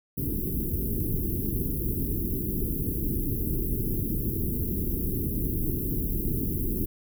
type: band-stop noise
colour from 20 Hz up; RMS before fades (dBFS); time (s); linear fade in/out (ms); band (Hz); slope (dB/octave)
pink; -28; 0.17-6.86; 10; 400 to 12000; 48
effects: none